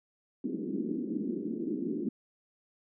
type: band-pass noise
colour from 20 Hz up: white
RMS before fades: -34 dBFS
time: 0.44-2.09 s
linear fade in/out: 5 ms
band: 190 to 360 Hz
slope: 48 dB/octave
effects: none